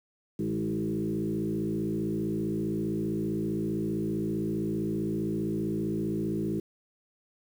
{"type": "tone with frequency modulation", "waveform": "sine", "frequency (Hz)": 262, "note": "C4", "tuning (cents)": 2, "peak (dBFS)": -27, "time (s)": [0.39, 6.6], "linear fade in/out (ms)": 5, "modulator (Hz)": 55.3, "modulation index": 2.3, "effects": ["9-bit"]}